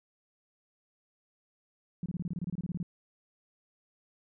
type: tone bursts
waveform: sine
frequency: 174.61 Hz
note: F3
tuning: in tune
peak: -31 dBFS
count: 15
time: 2.03-2.829 s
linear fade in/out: 2 ms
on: 29 ms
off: 26 ms
effects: none